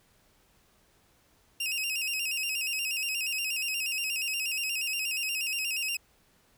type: tone with vibrato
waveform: sawtooth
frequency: 2665 Hz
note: E7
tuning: 18 cents sharp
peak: -26 dBFS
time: 1.6-5.97 s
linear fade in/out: 5 ms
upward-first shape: square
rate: 8.4 Hz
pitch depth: 75 cents each way
effects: pink hiss -65 dBFS RMS until 6.57 s